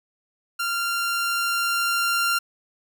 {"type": "tone with level ramp", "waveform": "sawtooth", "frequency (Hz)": 1386, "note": "F6", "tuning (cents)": -14, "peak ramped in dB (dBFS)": [-20, -16], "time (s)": [0.59, 2.39], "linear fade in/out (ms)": 10, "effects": []}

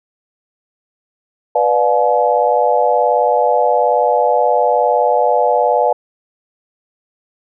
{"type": "chord", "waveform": "sine", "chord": "B diminished seventh", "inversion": "none", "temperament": "just", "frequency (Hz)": [493.9, 592.7, 711.2, 853.4], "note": ["B4", "D5", "F5", "Ab5"], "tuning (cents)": [0, 16, 31, 47], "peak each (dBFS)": -16, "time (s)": [1.55, 5.93], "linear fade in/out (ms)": 5, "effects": []}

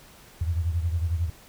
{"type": "beating tone pair", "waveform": "sine", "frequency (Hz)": [82.41, 93.41], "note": ["E2", "F#2"], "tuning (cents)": [0, 17], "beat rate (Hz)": 11, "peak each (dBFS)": [-24, -30], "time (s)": [0.41, 1.3], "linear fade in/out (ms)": 5, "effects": ["pink hiss -51 dBFS RMS until 1.48 s"]}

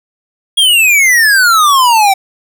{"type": "exponential sweep", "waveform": "square", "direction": "down", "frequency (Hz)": [3322, 758], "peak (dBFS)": -6, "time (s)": [0.57, 2.14], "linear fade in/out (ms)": 10, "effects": []}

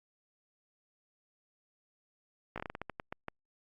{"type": "slowing click train", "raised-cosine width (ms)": 0.5, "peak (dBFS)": -23, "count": 12, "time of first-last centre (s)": [2.56, 3.284], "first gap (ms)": 17, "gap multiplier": 1.25, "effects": ["Opus 48 kbps"]}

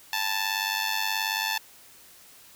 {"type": "tone with amplitude modulation", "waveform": "10% pulse", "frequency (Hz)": 879, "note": "A5", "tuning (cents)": -2, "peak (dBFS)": -14, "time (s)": [0.13, 1.58], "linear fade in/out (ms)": 2, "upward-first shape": "sine", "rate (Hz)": 98.6, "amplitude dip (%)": 75, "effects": ["white hiss -52 dBFS RMS until 2.55 s"]}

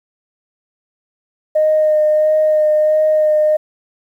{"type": "tone with vibrato", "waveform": "sine", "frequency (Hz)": 615, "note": "D#5", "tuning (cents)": -20, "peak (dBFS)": -9, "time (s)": [1.55, 3.57], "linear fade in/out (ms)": 10, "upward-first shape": "sine", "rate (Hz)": 1.5, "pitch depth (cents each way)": 14, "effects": ["tanh soft clip ceiling -5 dBFS", "8-bit"]}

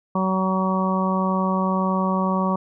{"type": "harmonic tone", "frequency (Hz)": 188.4, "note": "F#3", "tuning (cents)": 32, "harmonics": [1, 2, 3, 4, 5, 6], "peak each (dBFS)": [-21, -31, -28, -33, -27, -26], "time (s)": [0.15, 2.56], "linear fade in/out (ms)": 5, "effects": []}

